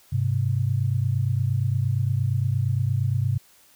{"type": "tone pair together", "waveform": "sine", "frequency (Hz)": [101.37, 130], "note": ["G#2", "C3"], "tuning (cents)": [-41, -11], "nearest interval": "major third", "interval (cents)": 430, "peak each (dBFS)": -23, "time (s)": [0.12, 3.38], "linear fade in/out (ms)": 10, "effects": ["white hiss -56 dBFS RMS until 3.75 s"]}